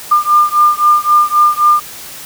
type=beating tone pair; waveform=sine; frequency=1200 / 1203.8 Hz; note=D6 / D6; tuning=+37 / +42 cents; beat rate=3.8 Hz; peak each=-10 dBFS; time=0.11-1.8 s; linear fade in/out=10 ms; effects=white hiss -30 dBFS RMS until 2.25 s